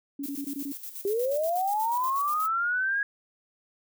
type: tone bursts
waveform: sine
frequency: 280 Hz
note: C#4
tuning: 18 cents sharp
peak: -31 dBFS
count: 6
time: 0.19-0.722 s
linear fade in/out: 5 ms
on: 72 ms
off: 20 ms
type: noise with tremolo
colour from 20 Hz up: violet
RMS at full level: -38 dBFS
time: 0.23-2.48 s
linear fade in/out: 10 ms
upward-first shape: square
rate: 8.3 Hz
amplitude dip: 60%
type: linear sweep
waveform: sine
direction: up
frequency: 385.3 to 1661.2 Hz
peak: -24 dBFS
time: 1.05-3.03 s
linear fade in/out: 2 ms
effects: none